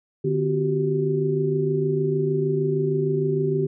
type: tone cluster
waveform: sine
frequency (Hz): 150.1 / 255.5 / 360.7 / 387.2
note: D3 / C4 / F#4 / G4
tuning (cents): +38 / -41 / -44 / -21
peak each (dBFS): -24 / -31 / -31 / -22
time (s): 0.24-3.67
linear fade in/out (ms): 10
effects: none